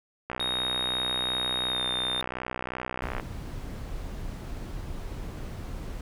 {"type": "click train", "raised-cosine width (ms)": 0.5, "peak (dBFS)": -17, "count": 183, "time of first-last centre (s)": [0.3, 3.198], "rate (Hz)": 62.8}
{"type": "tone with pitch glide", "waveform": "triangle", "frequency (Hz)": [3729, 3633], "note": ["A#7", "A#7"], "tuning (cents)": [0, -45], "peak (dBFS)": -26, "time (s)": [0.4, 2.21], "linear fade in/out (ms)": 0, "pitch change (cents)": -45, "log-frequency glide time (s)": [1.68, 1.84]}
{"type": "noise", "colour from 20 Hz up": "brown", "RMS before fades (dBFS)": -36, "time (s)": [3.02, 6.01], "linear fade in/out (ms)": 2}
{"effects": []}